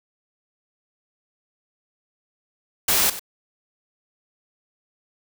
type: noise with echo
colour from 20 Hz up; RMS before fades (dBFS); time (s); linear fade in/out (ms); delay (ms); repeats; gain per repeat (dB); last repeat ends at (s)
white; -19; 2.88-3.1; 5; 95; 1; -14; 3.195
effects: none